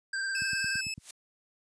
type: tone with vibrato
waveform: square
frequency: 1577 Hz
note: G6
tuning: 10 cents sharp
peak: -31 dBFS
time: 0.13-0.81 s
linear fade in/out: 5 ms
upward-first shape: sine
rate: 19 Hz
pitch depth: 32 cents each way
type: tone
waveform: 20% pulse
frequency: 2606 Hz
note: E7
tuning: 20 cents flat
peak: -28 dBFS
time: 0.35-0.94 s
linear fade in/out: 2 ms
type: click train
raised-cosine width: 5 ms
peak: -29 dBFS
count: 6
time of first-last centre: 0.42-0.979 s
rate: 8.94 Hz
type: noise with exponential growth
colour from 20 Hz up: blue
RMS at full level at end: -36 dBFS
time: 0.94-1.11 s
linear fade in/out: 5 ms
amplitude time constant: 36 ms
effects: high-pass 80 Hz 12 dB/octave + resampled to 22050 Hz